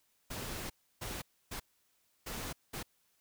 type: noise bursts at uneven times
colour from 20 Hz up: pink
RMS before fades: -41 dBFS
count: 5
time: 0.3-0.7 / 1.01-1.22 / 1.51-1.6 / 2.26-2.53 / 2.73-2.83 s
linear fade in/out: 10 ms
effects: white hiss -74 dBFS RMS until 3.2 s